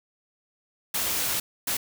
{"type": "noise bursts at uneven times", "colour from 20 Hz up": "white", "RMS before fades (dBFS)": -27, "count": 2, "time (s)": [[0.94, 1.4], [1.67, 1.77]], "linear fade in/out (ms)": 5, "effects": []}